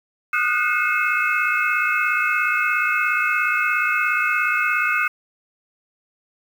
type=tone cluster; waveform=sine; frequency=1227 / 1441 / 1498 / 2154 / 2594 Hz; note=D#6 / F#6 / F#6 / C7 / E7; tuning=-25 / -46 / +21 / +50 / -28 cents; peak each=-24 dBFS; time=0.33-5.08 s; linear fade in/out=5 ms; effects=7-bit